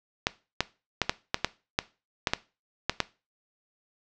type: clicks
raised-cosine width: 0.2 ms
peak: -5 dBFS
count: 11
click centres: 0.269 / 0.606 / 1.017 / 1.095 / 1.344 / 1.446 / 1.789 / 2.272 / 2.335 / 2.896 / 3.003 s
effects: noise-tail reverb RT60 0.3 s tail -18 dB re dry + low-pass 6000 Hz 12 dB/octave